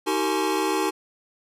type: tone cluster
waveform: square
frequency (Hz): 316.2 / 382.7 / 456.8 / 845 / 1066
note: D#4 / G4 / A#4 / G#5 / C6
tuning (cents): +28 / -42 / -35 / +30 / +32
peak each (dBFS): -28 / -27 / -31 / -29 / -33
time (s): 0.06-0.91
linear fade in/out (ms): 20
effects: resampled to 32000 Hz